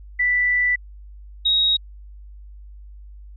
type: tone pair in turn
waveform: sine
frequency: 1975.5 / 3786 Hz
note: B6 / A#7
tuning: 0 / +26 cents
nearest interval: major seventh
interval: 1126 cents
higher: second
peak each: -16 / -15 dBFS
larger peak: second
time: 0.19-0.76 / 1.45-1.77 s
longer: first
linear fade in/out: 10 ms
effects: added 50 Hz sine -38 dBFS peak until 3.36 s